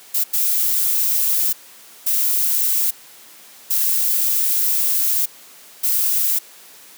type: noise bursts at uneven times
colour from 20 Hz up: violet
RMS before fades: -18 dBFS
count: 5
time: 0.14-0.24 / 0.33-1.53 / 2.06-2.91 / 3.7-5.26 / 5.83-6.39 s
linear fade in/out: 10 ms
effects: white hiss -44 dBFS RMS until 6.97 s + high-pass 200 Hz 12 dB/octave